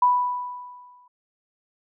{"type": "tone with exponential decay", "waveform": "sine", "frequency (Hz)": 987.8, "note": "B5", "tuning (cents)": 0, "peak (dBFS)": -13, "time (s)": [0.02, 1.08], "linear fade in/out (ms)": 5, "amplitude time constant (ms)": 230, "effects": []}